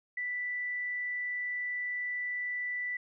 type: tone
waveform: sine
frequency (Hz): 1975.5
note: B6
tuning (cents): 0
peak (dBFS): -32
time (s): 0.17-2.97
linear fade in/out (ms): 5
effects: none